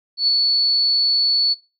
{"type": "tone with ADSR envelope", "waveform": "sine", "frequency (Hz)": 4435, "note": "C#8", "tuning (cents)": 0, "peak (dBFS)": -11, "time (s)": [0.17, 1.55], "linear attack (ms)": 110, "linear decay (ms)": 5, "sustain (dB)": -2, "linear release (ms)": 28, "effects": ["noise-tail reverb RT60 0.3 s tail -22 dB re dry", "MP3 64 kbps"]}